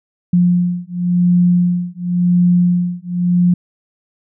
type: beating tone pair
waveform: sine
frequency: 176.5 / 177.43 Hz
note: F3 / F3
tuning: +19 / +28 cents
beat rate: 0.93 Hz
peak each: -14 dBFS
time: 0.33-3.54 s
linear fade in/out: 5 ms
effects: none